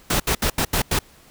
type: noise bursts at uneven times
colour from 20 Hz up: pink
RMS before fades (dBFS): -20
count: 6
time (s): 0.1-0.2 / 0.27-0.35 / 0.42-0.5 / 0.58-0.65 / 0.73-0.82 / 0.91-0.99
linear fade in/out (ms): 5
effects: pink hiss -51 dBFS RMS until 1.3 s